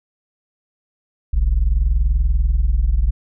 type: tone pair together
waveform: sine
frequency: 41.26 / 61.74 Hz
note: E1 / B1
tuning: +2 / 0 cents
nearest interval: perfect fifth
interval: 698 cents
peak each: -14 dBFS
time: 1.33-3.11 s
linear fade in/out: 10 ms
effects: tanh soft clip ceiling -10 dBFS